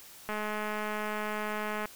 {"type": "click train", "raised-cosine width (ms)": 0.5, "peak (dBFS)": -20, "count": 333, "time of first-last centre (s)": [0.29, 1.856], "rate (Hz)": 212, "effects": ["white hiss -51 dBFS RMS until 1.95 s"]}